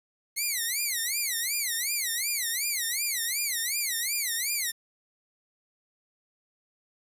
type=tone with vibrato; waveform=5% pulse; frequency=2093 Hz; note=C7; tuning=in tune; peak=-17 dBFS; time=0.36-4.72 s; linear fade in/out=20 ms; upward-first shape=sine; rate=2.7 Hz; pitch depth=250 cents each way; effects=resampled to 32000 Hz + 9-bit